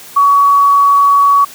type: tone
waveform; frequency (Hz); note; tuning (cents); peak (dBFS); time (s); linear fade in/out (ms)
sine; 1128; C#6; +30; -5; 0.16-1.45; 10
effects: white hiss -34 dBFS RMS until 1.54 s + high-pass 80 Hz 12 dB/octave